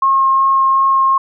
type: tone with vibrato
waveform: sine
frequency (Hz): 1076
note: C6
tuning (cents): +48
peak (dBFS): -9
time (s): 0.02-1.18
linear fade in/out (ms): 5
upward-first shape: sine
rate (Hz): 2.7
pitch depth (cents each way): 8
effects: none